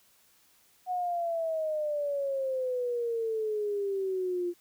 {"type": "exponential sweep", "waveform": "sine", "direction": "down", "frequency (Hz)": [737, 346.5], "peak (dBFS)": -28, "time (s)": [0.86, 4.54], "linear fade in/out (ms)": 50, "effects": ["white hiss -64 dBFS RMS until 4.6 s"]}